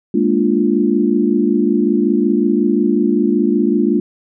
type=chord; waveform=sine; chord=Bb dominant seventh; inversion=third; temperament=equal; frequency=207.7 / 233.1 / 293.7 / 349.2 Hz; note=Ab3 / Bb3 / D4 / F4; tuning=0 / 0 / 0 / 0 cents; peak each=-17 dBFS; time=0.14-4 s; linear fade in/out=5 ms; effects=none